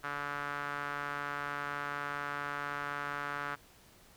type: tone with band-pass filter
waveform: sawtooth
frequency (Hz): 144.2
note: D3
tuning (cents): -31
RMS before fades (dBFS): -38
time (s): 0.03-3.56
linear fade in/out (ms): 20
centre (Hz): 1400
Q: 3
effects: pink hiss -60 dBFS RMS until 4.16 s